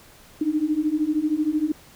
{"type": "beating tone pair", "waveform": "sine", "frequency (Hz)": [298, 311], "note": ["D4", "D#4"], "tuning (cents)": [25, -1], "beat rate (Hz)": 13, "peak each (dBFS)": [-24, -22], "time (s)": [0.41, 1.72], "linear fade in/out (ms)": 5, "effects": ["pink hiss -50 dBFS RMS until 1.95 s"]}